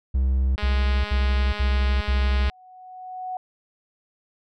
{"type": "tone bursts", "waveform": "triangle", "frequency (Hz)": 65.41, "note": "C2", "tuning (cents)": 0, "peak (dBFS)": -16, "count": 5, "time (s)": [0.14, 2.496], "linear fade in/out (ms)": 10, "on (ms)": 420, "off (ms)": 64}
{"type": "click train", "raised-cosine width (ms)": 0.3, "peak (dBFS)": -16, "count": 400, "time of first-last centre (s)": [0.58, 2.498], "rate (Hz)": 208}
{"type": "tone with exponential growth", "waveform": "sine", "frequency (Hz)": 740, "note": "F#5", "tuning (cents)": 0, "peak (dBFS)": -26, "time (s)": [1.94, 3.37], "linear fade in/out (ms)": 2, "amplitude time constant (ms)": 310}
{"effects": []}